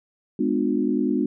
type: chord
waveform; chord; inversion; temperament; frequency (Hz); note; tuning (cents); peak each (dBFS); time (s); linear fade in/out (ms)
sine; G# diminished seventh; none; just; 207.7 / 249.2 / 299 / 358.8; G#3 / B3 / D4 / F4; 0 / +16 / +31 / +47; -26 / -24 / -24 / -27; 0.39-1.26; 5
effects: none